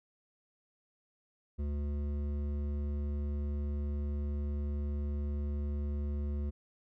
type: tone with hard clipping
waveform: sine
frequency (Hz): 72.4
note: D2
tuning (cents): -24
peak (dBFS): -34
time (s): 1.58-6.51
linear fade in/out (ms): 20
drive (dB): 11
effects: none